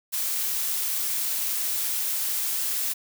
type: noise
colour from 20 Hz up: blue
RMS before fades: -27 dBFS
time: 0.12-2.94 s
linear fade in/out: 20 ms
effects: none